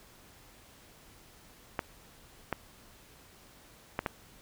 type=clicks; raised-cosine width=0.5 ms; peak=-15 dBFS; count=4; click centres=1.792 / 2.527 / 3.991 / 4.062 s; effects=pink hiss -57 dBFS RMS until 4.41 s